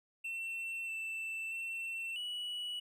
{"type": "tone with pitch steps", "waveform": "triangle", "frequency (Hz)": [2698, 2662, 2696, 2938], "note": ["E7", "E7", "E7", "F#7"], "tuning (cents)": [40, 16, 38, -13], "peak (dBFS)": -36, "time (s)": [0.24, 2.8], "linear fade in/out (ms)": 10, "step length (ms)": 640, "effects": []}